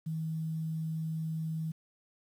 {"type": "tone", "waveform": "sine", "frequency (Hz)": 159.8, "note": "D#3", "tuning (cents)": 47, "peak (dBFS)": -32, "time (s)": [0.06, 1.72], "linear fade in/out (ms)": 10, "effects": ["10-bit"]}